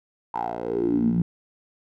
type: tone with band-pass filter sweep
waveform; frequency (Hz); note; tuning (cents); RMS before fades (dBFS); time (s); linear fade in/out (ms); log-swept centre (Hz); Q
10% pulse; 58.4; A#1; +4; -24; 0.34-1.22; 5; 930 to 170; 7.9
effects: none